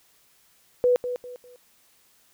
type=tone with echo; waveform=sine; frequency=493.9 Hz; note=B4; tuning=in tune; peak=-16 dBFS; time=0.84-0.96 s; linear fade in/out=0 ms; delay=200 ms; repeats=3; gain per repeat=-10 dB; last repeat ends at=1.56 s; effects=white hiss -61 dBFS RMS until 2.33 s